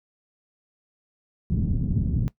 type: low-pass noise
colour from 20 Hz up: white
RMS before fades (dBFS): -24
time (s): 1.5-2.28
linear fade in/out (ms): 0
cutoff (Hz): 190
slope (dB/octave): 24
effects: noise-tail reverb RT60 0.1 s tail -18 dB re dry